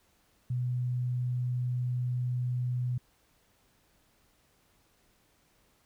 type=tone; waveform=sine; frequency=124.2 Hz; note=B2; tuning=10 cents sharp; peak=-28 dBFS; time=0.5-2.98 s; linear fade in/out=5 ms; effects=pink hiss -68 dBFS RMS until 5.85 s